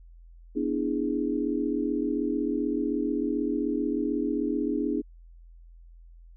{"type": "chord", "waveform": "sine", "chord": "E dominant seventh", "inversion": "second", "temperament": "equal", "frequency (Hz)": [246.9, 293.7, 329.6, 415.3], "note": ["B3", "D4", "E4", "G#4"], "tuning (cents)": [0, 0, 0, 0], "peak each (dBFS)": [-31, -28, -32, -32], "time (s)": [0.55, 5.02], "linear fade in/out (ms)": 20, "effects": ["added 42 Hz sine -47 dBFS peak until 6.36 s"]}